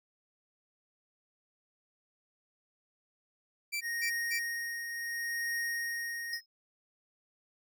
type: tone bursts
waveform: sawtooth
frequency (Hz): 2337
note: D7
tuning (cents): -9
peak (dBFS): -29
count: 3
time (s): 3.72-4.396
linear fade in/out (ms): 20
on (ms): 92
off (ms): 200
type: tone with tremolo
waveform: square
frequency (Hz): 1864.7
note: A#6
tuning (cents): 0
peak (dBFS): -32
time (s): 3.81-6.41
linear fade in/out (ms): 50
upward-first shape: triangle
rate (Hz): 0.71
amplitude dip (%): 50
type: tone with exponential decay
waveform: triangle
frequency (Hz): 5140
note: E8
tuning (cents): -45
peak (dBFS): -30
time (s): 6.33-6.46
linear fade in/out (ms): 2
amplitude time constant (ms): 27
effects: none